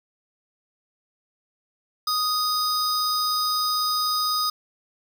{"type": "tone pair together", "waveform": "square", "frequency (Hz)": [1244.5, 4978], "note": ["D#6", "D#8"], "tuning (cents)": [0, 0], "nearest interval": "2 octaves", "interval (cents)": 2400, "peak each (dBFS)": -25, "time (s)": [2.07, 4.5], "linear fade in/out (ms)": 5, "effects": ["9-bit"]}